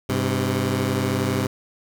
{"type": "tone pair together", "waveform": "15% pulse", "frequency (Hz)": [100.1, 129.31], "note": ["G2", "C3"], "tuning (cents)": [37, -20], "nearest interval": "major third", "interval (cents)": 443, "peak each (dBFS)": -17, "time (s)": [0.09, 1.47], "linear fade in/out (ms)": 5, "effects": []}